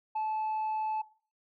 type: tone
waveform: sine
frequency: 868 Hz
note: A5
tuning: 24 cents flat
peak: -27 dBFS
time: 0.15-1.02 s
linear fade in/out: 10 ms
effects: noise-tail reverb RT60 0.4 s tail -18 dB re dry + tanh soft clip ceiling -28 dBFS